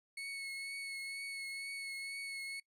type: tone with vibrato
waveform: 35% pulse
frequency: 2200 Hz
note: C#7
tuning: 14 cents flat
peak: -39 dBFS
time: 0.17-2.6 s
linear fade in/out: 5 ms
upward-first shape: triangle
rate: 2.1 Hz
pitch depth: 23 cents each way
effects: noise-tail reverb RT60 0.1 s tail -22 dB re dry + resampled to 32000 Hz